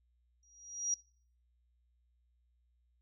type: tone with exponential growth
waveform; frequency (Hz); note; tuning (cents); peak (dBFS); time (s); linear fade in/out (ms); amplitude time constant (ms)
sine; 5740; F8; +47; -27; 0.43-0.94; 1; 110
effects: noise-tail reverb RT60 0.5 s tail -25 dB re dry + added 60 Hz sine -70 dBFS peak until 3.01 s